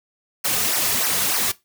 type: noise with flanger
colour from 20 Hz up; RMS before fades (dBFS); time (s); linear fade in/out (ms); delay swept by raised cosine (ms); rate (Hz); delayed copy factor
white; -21; 0.44-1.52; 10; 0.26 to 3.76; 3.3; -0.85
effects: noise-tail reverb RT60 0.2 s tail -19 dB re dry